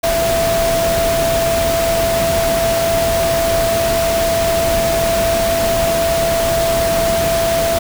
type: tone in noise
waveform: sine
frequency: 668 Hz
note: E5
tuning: 23 cents sharp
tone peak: -14 dBFS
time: 0.03-7.79 s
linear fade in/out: 10 ms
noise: pink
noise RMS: -20 dBFS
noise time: 0.03-7.79 s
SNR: +3 dB
effects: none